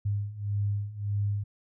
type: beating tone pair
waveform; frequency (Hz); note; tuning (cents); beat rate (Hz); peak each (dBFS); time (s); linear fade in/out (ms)
sine; 101 / 102.7; G#2 / G#2; -48 / -19; 1.7; -32 / -29; 0.05-1.44; 10
effects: none

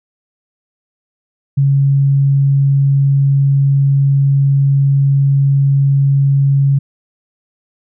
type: tone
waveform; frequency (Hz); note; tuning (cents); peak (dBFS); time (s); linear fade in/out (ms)
sine; 138.59; C#3; 0; -8; 1.57-6.79; 10
effects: none

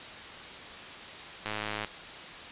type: click train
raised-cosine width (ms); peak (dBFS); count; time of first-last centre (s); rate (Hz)
0.3; -17; 42; 1.46-1.847; 106
effects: white hiss -43 dBFS RMS until 2.51 s + resampled to 8000 Hz

